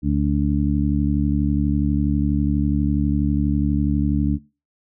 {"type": "harmonic tone", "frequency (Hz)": 72.2, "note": "D2", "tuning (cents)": -29, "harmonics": [1, 2, 3, 4], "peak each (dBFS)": [-22, -22, -22, -22], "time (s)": [0.02, 4.39], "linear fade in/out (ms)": 50, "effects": ["noise-tail reverb RT60 0.3 s tail -21 dB re dry"]}